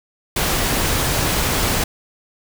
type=noise; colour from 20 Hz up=pink; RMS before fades=-19 dBFS; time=0.36-1.84 s; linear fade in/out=5 ms; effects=none